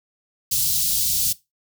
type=band-stop noise; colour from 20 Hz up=white; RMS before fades=-21 dBFS; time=0.51-1.33 s; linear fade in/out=10 ms; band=170 to 3800 Hz; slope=24 dB/octave; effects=noise-tail reverb RT60 0.2 s tail -18 dB re dry